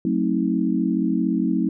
sine chord, F# diminished seventh, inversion none, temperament just, 185 / 222 / 266.4 / 319.7 Hz, F#3 / A3 / C4 / Eb4, 0 / +16 / +31 / +47 cents, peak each -24 dBFS, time 0.05-1.69 s, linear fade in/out 2 ms, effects none

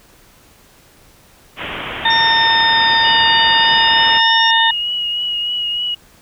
white low-pass noise, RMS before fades -26 dBFS, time 1.56-4.21 s, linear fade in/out 50 ms, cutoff 3300 Hz, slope 96 dB/octave
harmonic tone, 910 Hz, A#5, 42 cents flat, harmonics 1 / 2 / 4, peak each -15 / -15 / -15 dBFS, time 2.05-4.71 s, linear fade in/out 5 ms
sine linear two-way sweep, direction down then up, 5490 to 4711 to 5490 Hz, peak -23 dBFS, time 2.1-4.51 s, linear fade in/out 5 ms, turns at 3.38 s
sine tone with vibrato, 2900 Hz, F#7, 35 cents flat, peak -17 dBFS, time 3.04-5.95 s, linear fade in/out 10 ms, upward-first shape triangle, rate 3.3 Hz, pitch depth 26 cents each way
effects pink hiss -48 dBFS RMS until 6.21 s

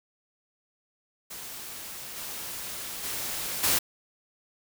white noise with level steps, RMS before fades -40 / -37 / -33 / -24 dBFS, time 1.3-3.79 s, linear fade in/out 10 ms, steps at 2.16 / 3.03 / 3.63 s, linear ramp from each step 10 ms, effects none

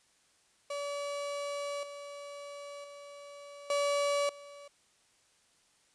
35% pulse tone with level steps, 572 Hz, D5, 46 cents flat, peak -33 / -41 / -45 / -26 / -46 dBFS, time 0.7-4.68 s, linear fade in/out 5 ms, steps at 1.83 / 2.84 / 3.7 / 4.29 s, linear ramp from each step 2 ms, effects white hiss -68 dBFS RMS until 5.94 s + resampled to 22050 Hz

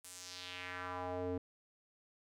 square tone with band-pass filter sweep, 90.6 Hz, F#2, 36 cents flat, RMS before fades -43 dBFS, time 0.04-1.38 s, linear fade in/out 5 ms, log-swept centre 10000 to 360 Hz, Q 2.1, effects none

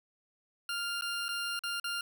20% pulse tone with dropouts, 1399 Hz, F6, 3 cents sharp, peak -28 dBFS, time 0.69-2.01 s, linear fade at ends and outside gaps 2 ms, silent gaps 1.011-1.021 / 1.283-1.289 / 1.592-1.636 / 1.799-1.842 s, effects none

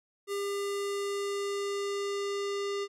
square tone with low-pass filter sweep, 401.3 Hz, G4, 41 cents sharp, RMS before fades -33 dBFS, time 0.27-2.88 s, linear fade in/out 50 ms, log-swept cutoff 11000 to 5600 Hz, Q 1.2, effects none

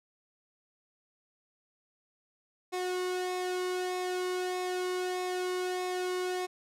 sawtooth tone with flanger, 364.7 Hz, F#4, 25 cents flat, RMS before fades -33 dBFS, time 2.72-6.47 s, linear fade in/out 20 ms, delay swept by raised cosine 0.65 to 1.22 ms, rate 1.6 Hz, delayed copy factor -0.55, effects low-pass 11000 Hz 12 dB/octave

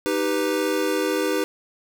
square chord, Eb augmented, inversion none, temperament equal, 311.1 / 392 / 493.9 Hz, Eb4 / G4 / B4, 0 / 0 / 0 cents, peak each -26 dBFS, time 0.06-1.44 s, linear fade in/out 0 ms, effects none

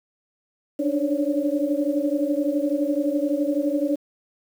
sine tone cluster, 289.2 / 301 / 543 / 570 Hz, D4 / D4 / C#5 / C#5, -27 / +43 / -36 / +48 cents, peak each -24 / -25 / -29 / -27 dBFS, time 0.79-3.96 s, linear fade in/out 10 ms, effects 8-bit

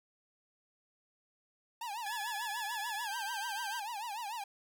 45% pulse tone with vibrato, 881 Hz, A5, 2 cents sharp, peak -38 dBFS, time 1.81-4.44 s, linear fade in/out 5 ms, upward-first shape triangle, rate 6.8 Hz, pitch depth 210 cents each way
sawtooth tone with pitch glide, 1706 to 1573.5 Hz, G#6 to G6, +46 to +6 cents, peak -36 dBFS, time 2.06-3.8 s, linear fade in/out 5 ms, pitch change -140 cents, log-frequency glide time 3.04-3.1 s
effects none

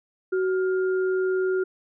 sine tone pair together, 374.2 / 1408.7 Hz, F#4 / F6, +20 / +15 cents, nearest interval octave + major seventh, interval 2295 cents, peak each -21 / -33 dBFS, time 0.32-1.64 s, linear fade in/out 10 ms, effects none

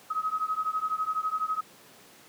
sine beating tone pair, 1265 / 1277 Hz, D#6 / D#6, +28 / +45 cents, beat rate 12 Hz, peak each -30 dBFS, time 0.1-1.61 s, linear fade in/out 10 ms, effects pink hiss -53 dBFS RMS until 2.28 s + high-pass 200 Hz 12 dB/octave

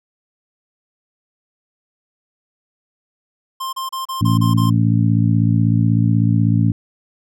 square tone bursts, 1053 Hz, C6, 11 cents sharp, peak -23 dBFS, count 7, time 3.6-4.702 s, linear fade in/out 10 ms, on 130 ms, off 32 ms
harmonic tone, 56.2 Hz, A1, 37 cents sharp, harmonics 2 / 3 / 4 / 5, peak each -14 / -18 / -20 / -22 dBFS, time 4.21-6.72 s, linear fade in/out 5 ms
effects none

